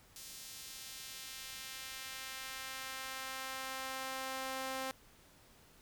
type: tone with high-pass filter sweep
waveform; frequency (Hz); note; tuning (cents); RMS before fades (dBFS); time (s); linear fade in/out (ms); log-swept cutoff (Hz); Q
sawtooth; 263.5; C4; +12; -44; 0.16-4.91; 0; 5300 to 550; 0.77
effects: pink hiss -63 dBFS RMS until 5.81 s